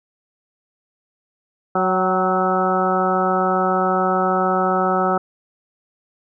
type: harmonic tone with a mistuned harmonic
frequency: 185.4 Hz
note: F#3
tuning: 4 cents sharp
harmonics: 1 / 2 / 3 / 4 / 5 / 6 / 7 / 8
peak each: -24 / -23 / -24 / -21 / -28 / -32 / -21 / -33 dBFS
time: 1.75-5.18 s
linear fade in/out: 5 ms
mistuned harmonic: 4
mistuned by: +28 cents
effects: none